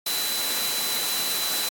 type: tone in noise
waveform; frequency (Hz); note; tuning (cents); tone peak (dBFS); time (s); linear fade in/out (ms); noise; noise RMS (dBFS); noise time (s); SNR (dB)
sine; 4000; B7; +21; -28; 0.06-1.69; 5; white; -27; 0.06-1.69; -4
effects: high-pass 200 Hz 12 dB/octave + AAC 64 kbps